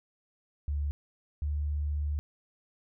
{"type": "tone pair in turn", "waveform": "sine", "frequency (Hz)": [72.5, 73.72], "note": ["D2", "D2"], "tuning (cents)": [-22, 7], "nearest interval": "unison", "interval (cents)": 29, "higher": "second", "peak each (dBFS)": -28, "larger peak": "neither", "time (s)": [[0.68, 0.91], [1.42, 2.19]], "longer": "second", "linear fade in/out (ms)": 0, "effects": []}